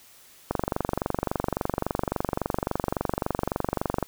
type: click train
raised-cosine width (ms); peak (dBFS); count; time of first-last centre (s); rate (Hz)
1; -10; 84; 0.51-4.027; 23.6
effects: white hiss -53 dBFS RMS until 4.07 s